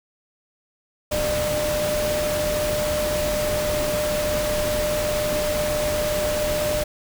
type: tone in noise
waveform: sine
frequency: 600 Hz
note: D5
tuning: 37 cents sharp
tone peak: -22 dBFS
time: 1.11-6.84 s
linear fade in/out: 10 ms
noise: pink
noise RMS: -27 dBFS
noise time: 1.11-6.84 s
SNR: +2 dB
effects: none